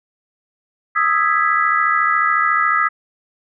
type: chord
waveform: sine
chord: E major seventh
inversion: third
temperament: equal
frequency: 1244.5 / 1318.5 / 1661.2 / 1975.5 Hz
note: D#6 / E6 / G#6 / B6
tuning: 0 / 0 / 0 / 0 cents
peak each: -17 / -19 / -21 / -20 dBFS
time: 0.95-2.89 s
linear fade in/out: 20 ms
effects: none